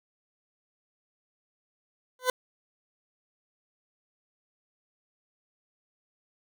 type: tone with exponential growth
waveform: 20% pulse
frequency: 506 Hz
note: B4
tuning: 42 cents sharp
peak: -14 dBFS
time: 2.19-2.3 s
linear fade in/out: 2 ms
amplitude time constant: 22 ms
effects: none